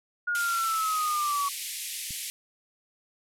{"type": "linear sweep", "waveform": "sine", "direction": "down", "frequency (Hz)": [1442, 1121], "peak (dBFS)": -25, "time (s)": [0.27, 1.49], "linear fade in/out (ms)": 10}
{"type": "band-pass noise", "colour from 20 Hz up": "white", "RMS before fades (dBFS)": -36, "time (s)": [0.35, 2.3], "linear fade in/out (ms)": 0, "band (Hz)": [2000, 13000], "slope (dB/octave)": 48}
{"type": "click", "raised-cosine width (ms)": 5, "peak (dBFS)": -32, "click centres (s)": 2.107}
{"effects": []}